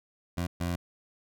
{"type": "tone bursts at uneven times", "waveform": "20% pulse", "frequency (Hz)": 87, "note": "F2", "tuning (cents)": -6, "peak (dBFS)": -24, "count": 2, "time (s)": [[0.37, 0.47], [0.6, 0.76]], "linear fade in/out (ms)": 10, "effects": []}